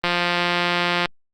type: click train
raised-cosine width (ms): 0.3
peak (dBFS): -4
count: 179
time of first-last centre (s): 0.04-1.057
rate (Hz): 175
effects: Opus 32 kbps